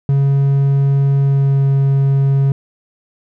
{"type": "tone with pitch glide", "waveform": "triangle", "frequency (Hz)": [138.6, 137.4], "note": ["C#3", "C#3"], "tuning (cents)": [0, -15], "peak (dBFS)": -8, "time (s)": [0.09, 2.52], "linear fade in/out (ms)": 2, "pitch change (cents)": -15, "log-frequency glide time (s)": [1.18, 1.66], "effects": []}